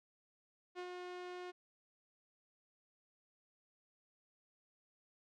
sawtooth tone with ADSR envelope, 359.6 Hz, F#4, 49 cents flat, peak -38 dBFS, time 0.75-1.52 s, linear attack 40 ms, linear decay 68 ms, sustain -3 dB, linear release 22 ms, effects low-pass 4000 Hz 12 dB/octave

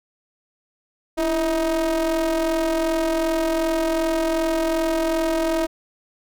square ring-modulated tone, 155.56 Hz, D#3, in tune, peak -17 dBFS, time 1.17-5.67 s, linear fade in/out 20 ms, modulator 488 Hz, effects none

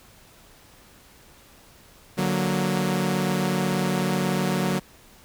sawtooth chord, D augmented, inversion none, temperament equal, 146.83 / 185 / 233.1 Hz, D3 / F#3 / A#3, 0 / 0 / 0 cents, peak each -24 / -20 / -25 dBFS, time 2.17-4.8 s, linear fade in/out 20 ms, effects pink hiss -52 dBFS RMS until 5.24 s

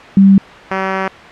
sine / 5% pulse tone pair in turn, 195.2 / 190.96 Hz, G3 / G3, -7 / -45 cents, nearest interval unison, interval 38 cents, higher first, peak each -3 dBFS, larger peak neither, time 0.17-0.38 / 0.71-1.08 s, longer second, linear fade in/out 2 ms, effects white hiss -33 dBFS RMS until 1.31 s + low-pass 2000 Hz 12 dB/octave

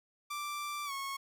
sawtooth tone with pitch glide, 1174.7 to 1096 Hz, D6 to C#6, 0 to -20 cents, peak -33 dBFS, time 0.3-1.17 s, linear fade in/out 10 ms, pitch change -120 cents, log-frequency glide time 0.85-0.92 s, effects none

